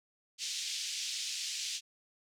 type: band-pass noise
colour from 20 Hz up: white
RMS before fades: -38 dBFS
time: 0.38-1.81 s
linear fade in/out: 50 ms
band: 2700 to 6600 Hz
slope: 24 dB/octave
effects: none